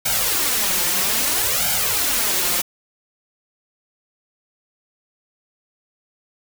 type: noise with flanger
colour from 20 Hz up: white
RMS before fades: -20 dBFS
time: 0.05-2.62 s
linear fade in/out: 10 ms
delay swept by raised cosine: 1.3 to 5.7 ms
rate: 0.61 Hz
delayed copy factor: +0.9
effects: none